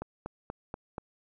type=click train; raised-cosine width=1 ms; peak=-22 dBFS; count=5; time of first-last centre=0.02-0.982 s; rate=4.16 Hz; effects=none